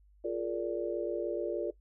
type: chord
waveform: sine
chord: Bb dominant seventh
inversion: second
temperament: just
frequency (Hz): 349.6 / 419.5 / 466.2 / 582.7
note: F4 / Ab4 / Bb4 / D5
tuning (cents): +2 / +17 / 0 / -14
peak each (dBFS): -35 / -38 / -37 / -36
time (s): 0.24-1.71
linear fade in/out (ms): 10
effects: noise-tail reverb RT60 0.1 s tail -18 dB re dry + added 50 Hz sine -59 dBFS peak until 1.8 s